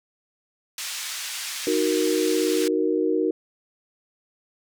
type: band-pass noise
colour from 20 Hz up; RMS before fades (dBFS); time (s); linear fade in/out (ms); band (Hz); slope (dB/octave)
white; -32; 0.78-2.68; 2; 1600 to 7400; 12
type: chord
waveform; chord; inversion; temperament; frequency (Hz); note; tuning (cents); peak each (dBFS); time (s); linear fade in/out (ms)
sine; D# minor; none; equal; 311.1 / 370 / 466.2; D#4 / F#4 / A#4; 0 / 0 / 0; -24; 1.67-3.31; 2
effects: none